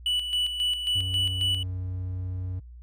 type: tone with tremolo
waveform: triangle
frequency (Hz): 2960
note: F#7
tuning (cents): 0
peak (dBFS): -21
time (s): 0.06-1.63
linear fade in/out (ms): 2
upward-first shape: square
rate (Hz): 3.7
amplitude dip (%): 55
type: tone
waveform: triangle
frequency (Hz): 92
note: F#2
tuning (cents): -9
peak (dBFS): -27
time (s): 0.95-2.6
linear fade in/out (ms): 10
effects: added 60 Hz sine -42 dBFS peak until 2.82 s